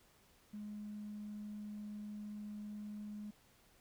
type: tone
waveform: triangle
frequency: 209.1 Hz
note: G#3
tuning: 12 cents sharp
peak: -40 dBFS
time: 0.53-3.31 s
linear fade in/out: 10 ms
effects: tanh soft clip ceiling -41 dBFS + pink hiss -68 dBFS RMS until 3.8 s